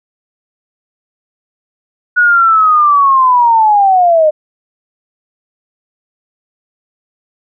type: linear sweep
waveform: sine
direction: down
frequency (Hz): 1468 to 601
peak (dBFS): -5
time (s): 2.16-4.31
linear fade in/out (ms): 20
effects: none